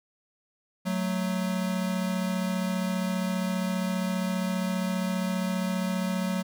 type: tone pair together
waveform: square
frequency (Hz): 185 / 220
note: F#3 / A3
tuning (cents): 0 / 0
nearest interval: minor third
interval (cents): 300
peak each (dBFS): -28 / -33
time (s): 0.85-6.43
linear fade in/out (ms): 20
effects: none